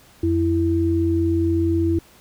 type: tone pair together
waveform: sine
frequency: 87.9 / 331.6 Hz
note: F2 / E4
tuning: +12 / +10 cents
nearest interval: octave + major seventh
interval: 2298 cents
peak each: -21 / -18 dBFS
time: 0.23-1.99 s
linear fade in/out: 5 ms
effects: pink hiss -51 dBFS RMS until 2.2 s